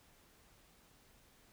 silence, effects pink hiss -66 dBFS RMS until 1.52 s

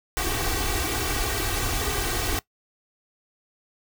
pink noise with comb filter, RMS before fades -26 dBFS, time 0.17-2.39 s, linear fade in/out 0 ms, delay 2.6 ms, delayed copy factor +1, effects noise-tail reverb RT60 0.1 s tail -20 dB re dry

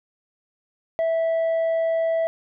sine tone with tanh clipping, 656 Hz, E5, 9 cents flat, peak -20 dBFS, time 0.99-2.27 s, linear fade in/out 0 ms, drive 3 dB, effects none

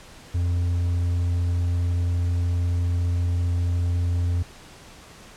triangle tone, 87.3 Hz, F2, in tune, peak -18 dBFS, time 0.34-4.43 s, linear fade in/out 10 ms, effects pink hiss -46 dBFS RMS until 5.36 s + low-pass 9000 Hz 12 dB/octave

